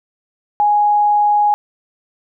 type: tone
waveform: sine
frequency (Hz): 830.6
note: G#5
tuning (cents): 0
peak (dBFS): -10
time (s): 0.6-1.54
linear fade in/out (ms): 0
effects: none